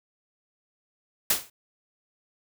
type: noise with exponential decay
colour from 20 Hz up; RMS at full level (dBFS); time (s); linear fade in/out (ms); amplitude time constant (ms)
white; -18; 1.3-1.5; 5; 42
effects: none